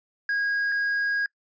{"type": "tone pair in turn", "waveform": "triangle", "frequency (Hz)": [1640, 1640], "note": ["G#6", "G#6"], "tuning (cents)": [-22, -22], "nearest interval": "unison", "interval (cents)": 0, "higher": "neither", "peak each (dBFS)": -21, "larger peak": "neither", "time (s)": [[0.29, 0.72], [0.72, 1.26]], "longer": "second", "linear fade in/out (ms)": 2, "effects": ["noise-tail reverb RT60 0.1 s tail -24 dB re dry", "resampled to 16000 Hz"]}